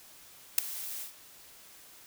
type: noise with ADSR envelope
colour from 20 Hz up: blue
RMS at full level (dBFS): -17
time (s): 0.58-1.13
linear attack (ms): 5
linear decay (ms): 4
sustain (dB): -22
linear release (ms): 120
effects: white hiss -54 dBFS RMS until 2.06 s